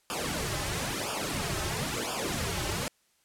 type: noise with flanger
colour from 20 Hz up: pink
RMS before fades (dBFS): -32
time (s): 0.1-2.88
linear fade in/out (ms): 0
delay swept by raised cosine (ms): 0.49 to 4.29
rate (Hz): 0.99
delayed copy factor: -0.95
effects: white hiss -69 dBFS RMS until 3.24 s + low-pass 11000 Hz 12 dB/octave